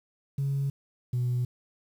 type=tone pair in turn; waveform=sine; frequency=138.59 / 123.47 Hz; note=C#3 / B2; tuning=0 / 0 cents; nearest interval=major second; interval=200 cents; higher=first; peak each=-24 / -23 dBFS; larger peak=second; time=0.38-0.7 / 1.13-1.45 s; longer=neither; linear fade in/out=5 ms; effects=tanh soft clip ceiling -22 dBFS + 9-bit